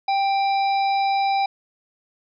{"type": "harmonic tone with a mistuned harmonic", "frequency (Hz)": 787, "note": "G5", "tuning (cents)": 7, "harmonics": [1, 3, 5, 6], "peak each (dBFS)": [-18, -30, -34, -37], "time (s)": [0.08, 1.46], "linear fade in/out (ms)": 5, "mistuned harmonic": 6, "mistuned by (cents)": 90, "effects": []}